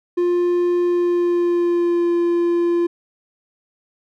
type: tone with pitch glide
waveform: triangle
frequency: 351.8 to 344.6 Hz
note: F4 to F4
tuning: +13 to -23 cents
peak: -13 dBFS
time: 0.17-2.87 s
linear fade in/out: 10 ms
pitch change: -36 cents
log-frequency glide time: 0.83-2.14 s
effects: none